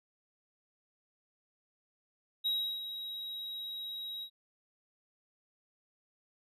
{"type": "tone with ADSR envelope", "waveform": "triangle", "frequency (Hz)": 3829, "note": "A#7", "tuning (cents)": 46, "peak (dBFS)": -27, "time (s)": [2.44, 4.3], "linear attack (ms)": 21, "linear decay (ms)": 340, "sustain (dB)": -10, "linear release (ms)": 75, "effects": ["resampled to 32000 Hz"]}